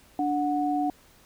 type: tone pair together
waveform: sine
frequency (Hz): 293 / 735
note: D4 / F#5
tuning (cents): -4 / -12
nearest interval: octave + major third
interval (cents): 1592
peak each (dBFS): -26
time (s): 0.19-0.9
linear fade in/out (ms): 2
effects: pink hiss -57 dBFS RMS until 1.25 s